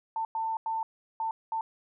sine tone bursts at uneven times, 894 Hz, A5, 27 cents sharp, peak -28 dBFS, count 5, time 0.16-0.25 / 0.35-0.57 / 0.66-0.83 / 1.2-1.31 / 1.52-1.61 s, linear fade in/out 2 ms, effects none

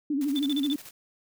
sine tone with vibrato, 283.6 Hz, C#4, 40 cents sharp, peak -24 dBFS, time 0.1-0.76 s, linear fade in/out 5 ms, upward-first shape sine, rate 13 Hz, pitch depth 110 cents each way
white noise with tremolo, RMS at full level -44 dBFS, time 0.21-0.91 s, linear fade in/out 2 ms, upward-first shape square, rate 14 Hz, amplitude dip 60%
sine tone bursts, 3520 Hz, A7, in tune, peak -30 dBFS, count 6, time 0.36-0.731 s, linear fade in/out 0 ms, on 31 ms, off 37 ms
effects none

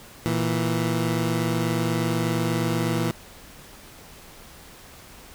20% pulse tone pair together, 116.54 / 164.81 Hz, A#2 / E3, 0 / 0 cents, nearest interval tritone, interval 600 cents, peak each -20 dBFS, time 0.26-3.11 s, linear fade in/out 0 ms, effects pink hiss -46 dBFS RMS until 5.34 s

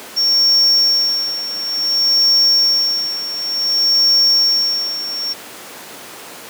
triangle tone with tremolo, 5500 Hz, F8, 27 cents flat, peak -8 dBFS, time 0.16-5.34 s, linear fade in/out 20 ms, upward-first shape sine, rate 0.56 Hz, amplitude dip 75%, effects pink hiss -33 dBFS RMS until 6.49 s + high-pass 300 Hz 12 dB/octave

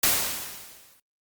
white noise with exponential decay, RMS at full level -19 dBFS, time 0.03-1 s, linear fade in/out 5 ms, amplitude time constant 210 ms, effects noise-tail reverb RT60 0.1 s tail -22 dB re dry + Opus 48 kbps

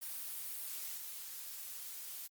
blue noise with level steps, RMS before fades -43 / -46 dBFS, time 0.01-2.28 s, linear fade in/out 20 ms, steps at 0.97 s, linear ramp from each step 2 ms, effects Opus 32 kbps

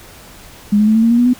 sine tone with pitch steps, 206.3 / 212 / 217.8 / 223.8 / 230 / 236.3 / 242.8 / 249.5 Hz, G#3 / G#3 / A3 / A3 / A#3 / A#3 / B3 / B3, -11 / +36 / -17 / +30 / -23 / +24 / -29 / +18 cents, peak -8 dBFS, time 0.72-1.336 s, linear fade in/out 10 ms, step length 77 ms, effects pink hiss -39 dBFS RMS until 1.39 s

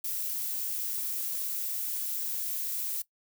violet noise, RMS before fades -33 dBFS, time 0.04-3.02 s, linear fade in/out 5 ms, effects noise-tail reverb RT60 0.1 s tail -19 dB re dry

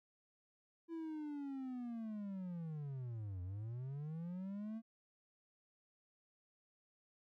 triangle linear two-way sweep, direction down then up, 335.5 to 87.8 to 228.1 Hz, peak -40 dBFS, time 0.88-4.82 s, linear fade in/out 50 ms, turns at 3.42 s, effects none

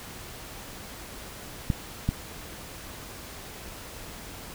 clicks, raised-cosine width 5 ms, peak -11 dBFS, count 2, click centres 1.702 / 2.09 s, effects pink hiss -42 dBFS RMS until 4.54 s

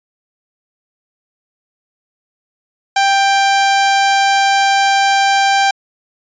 sawtooth tone, 788 Hz, G5, 9 cents sharp, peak -6 dBFS, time 2.96-5.71 s, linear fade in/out 5 ms, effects resampled to 16000 Hz

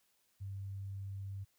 sine tone, 98 Hz, G2, in tune, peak -40 dBFS, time 0.4-1.45 s, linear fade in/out 20 ms, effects white hiss -75 dBFS RMS until 1.58 s

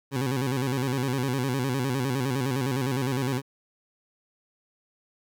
20% pulse tone with vibrato, 130.81 Hz, C3, in tune, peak -20 dBFS, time 0.11-3.42 s, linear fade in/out 50 ms, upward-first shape square, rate 9.8 Hz, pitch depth 91 cents each way, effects 10-bit

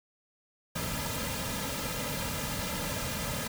pink noise with comb filter, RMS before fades -34 dBFS, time 0.75-3.48 s, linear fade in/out 10 ms, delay 2.7 ms, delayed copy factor -0.75, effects none

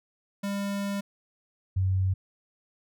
square / sine tone pair in turn, 200 / 94.39 Hz, G3 / F#2, +35 / +35 cents, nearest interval octave + minor second, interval 1300 cents, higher first, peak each -29 / -22 dBFS, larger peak second, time 0.43-1.01 / 1.76-2.14 s, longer first, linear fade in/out 10 ms, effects none

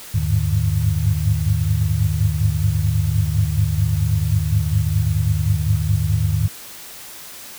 sine tone cluster, 78 / 98.3 / 103.5 / 107.8 / 151.8 Hz, D#2 / G2 / G#2 / A2 / D#3, +5 / +5 / -5 / -35 / -42 cents, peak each -22 dBFS, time 0.14-6.48 s, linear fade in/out 10 ms, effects white hiss -37 dBFS RMS until 7.58 s

